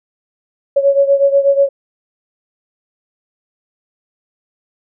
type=beating tone pair; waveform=sine; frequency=554.4 / 562.6 Hz; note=C#5 / C#5; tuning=0 / +26 cents; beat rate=8.2 Hz; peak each=-10 / -14 dBFS; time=0.76-1.69 s; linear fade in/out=10 ms; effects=none